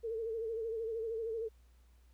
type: tone with vibrato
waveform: sine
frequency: 451 Hz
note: A4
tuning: 43 cents sharp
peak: -35 dBFS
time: 0.03-1.49 s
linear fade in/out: 20 ms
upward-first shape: sine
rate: 13 Hz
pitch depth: 60 cents each way
effects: added 60 Hz sine -60 dBFS peak until 2.13 s + pink hiss -74 dBFS RMS until 2.13 s